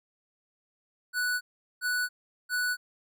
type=tone bursts; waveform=square; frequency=1480 Hz; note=F#6; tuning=in tune; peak=-27 dBFS; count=3; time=1.13-2.77 s; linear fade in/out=50 ms; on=280 ms; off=400 ms; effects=none